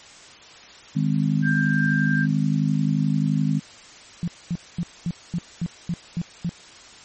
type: harmonic tone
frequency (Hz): 51.5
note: G#1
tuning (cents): -14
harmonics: 3 / 4 / 5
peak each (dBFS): -21 / -23 / -25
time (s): 0.95-3.6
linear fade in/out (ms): 20
type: tone with tremolo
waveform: sine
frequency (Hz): 1584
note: G6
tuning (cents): +18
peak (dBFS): -22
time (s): 1.42-2.27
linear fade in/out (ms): 50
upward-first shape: triangle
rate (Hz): 2.7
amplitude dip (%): 25
type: tone bursts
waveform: sine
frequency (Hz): 171.7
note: F3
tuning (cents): -29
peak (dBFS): -21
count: 9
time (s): 4.23-6.493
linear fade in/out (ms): 0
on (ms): 47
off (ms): 230
effects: white hiss -45 dBFS RMS until 7.04 s + MP3 32 kbps